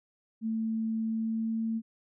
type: tone with pitch glide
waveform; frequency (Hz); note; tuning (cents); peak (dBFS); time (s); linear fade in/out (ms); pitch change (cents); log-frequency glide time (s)
sine; 222.8 to 224.7; A3 to A3; +22 to +37; -28; 0.41-1.82; 50; +15; 1.04-1.67
effects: none

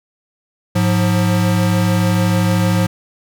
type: tone pair together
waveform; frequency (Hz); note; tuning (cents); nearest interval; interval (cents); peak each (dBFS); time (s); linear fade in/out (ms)
square; 105.44 / 178; G#2 / F3; +27 / +33; major sixth; 906; -16; 0.75-2.87; 10
effects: none

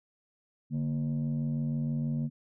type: tone pair together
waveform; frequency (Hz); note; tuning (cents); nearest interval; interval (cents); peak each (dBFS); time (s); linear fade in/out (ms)
sine; 146.84 / 233.1; D3 / A#3; 0 / 0; minor sixth; 800; -28 / -30; 0.7-2.3; 50
effects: tanh soft clip ceiling -25 dBFS

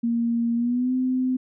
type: tone with pitch glide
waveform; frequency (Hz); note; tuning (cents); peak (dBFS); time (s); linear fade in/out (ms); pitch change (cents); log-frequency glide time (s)
sine; 233.6 to 256.2; A#3 to C4; +4 to -36; -20; 0.03-1.37; 10; +160; 0.55-0.93
effects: none

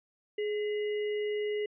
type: tone with sample-and-hold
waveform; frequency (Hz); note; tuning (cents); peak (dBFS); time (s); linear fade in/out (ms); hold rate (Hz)
sine; 420; G#4; +19; -29; 0.38-1.66; 5; 2450
effects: resampled to 8000 Hz

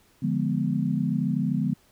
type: chord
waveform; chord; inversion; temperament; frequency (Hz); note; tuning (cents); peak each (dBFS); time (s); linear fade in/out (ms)
sine; D diminished seventh; none; equal; 146.83 / 174.61 / 207.7 / 246.9; D3 / F3 / Ab3 / Cb4; 0 / 0 / 0 / 0; -28; 0.22-1.74; 10
effects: pink hiss -61 dBFS RMS until 1.91 s

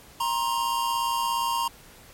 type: tone pair together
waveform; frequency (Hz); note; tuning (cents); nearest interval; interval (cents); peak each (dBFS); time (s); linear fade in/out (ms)
square; 940 / 1057.1; A#5 / C6; +14 / +17; major second; 203; -26 / -29; 0.2-1.68; 5
effects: pink hiss -50 dBFS RMS until 2.13 s + MP3 64 kbps

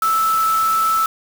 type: tone in noise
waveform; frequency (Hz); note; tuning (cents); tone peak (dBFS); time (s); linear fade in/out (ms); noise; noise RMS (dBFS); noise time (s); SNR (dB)
sine; 1315; E6; -5; -14; 0.02-1.06; 2; white; -29; 0.02-1.06; +12
effects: none

